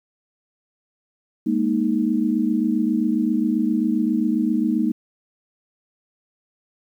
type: chord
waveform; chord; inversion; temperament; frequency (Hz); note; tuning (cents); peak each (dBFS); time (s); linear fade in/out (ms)
sine; Ab suspended second; none; equal with one note detuned; 207.7 / 235.2 / 311.1; Ab3 / Bb3 / Eb4; 0 / +16 / 0; -23 / -21 / -22; 1.46-4.92; 10
effects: 9-bit